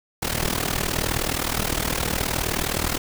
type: noise with amplitude modulation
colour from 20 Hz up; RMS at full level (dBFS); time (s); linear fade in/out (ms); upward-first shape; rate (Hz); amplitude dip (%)
pink; -21; 0.22-2.98; 10; sine; 39.3; 85
effects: none